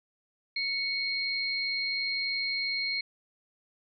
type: tone pair together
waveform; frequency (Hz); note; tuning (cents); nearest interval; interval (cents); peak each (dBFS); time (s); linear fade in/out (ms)
sine; 2217 / 4207; C#7 / C8; 0 / +9; major seventh; 1109; -31 / -31; 0.56-3.01; 5
effects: none